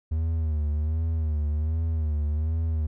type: tone with vibrato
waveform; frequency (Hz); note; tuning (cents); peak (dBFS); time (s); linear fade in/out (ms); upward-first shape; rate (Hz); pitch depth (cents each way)
triangle; 77.78; D#2; 0; -21; 0.11-2.87; 10; sine; 1.3; 83
effects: none